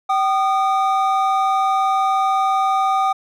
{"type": "tone pair together", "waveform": "triangle", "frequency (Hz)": [771, 1223.9], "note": ["G5", "D#6"], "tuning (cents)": [-29, -29], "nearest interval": "minor sixth", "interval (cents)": 800, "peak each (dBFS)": [-15, -17], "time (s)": [0.09, 3.13], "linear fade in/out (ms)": 10, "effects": []}